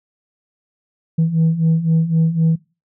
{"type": "beating tone pair", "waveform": "sine", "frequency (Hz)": [160, 163.9], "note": ["D#3", "E3"], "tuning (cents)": [49, -10], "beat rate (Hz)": 3.9, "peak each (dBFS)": [-17, -13], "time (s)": [1.18, 2.56], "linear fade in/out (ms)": 10, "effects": ["noise-tail reverb RT60 0.3 s tail -21 dB re dry", "tanh soft clip ceiling -9 dBFS"]}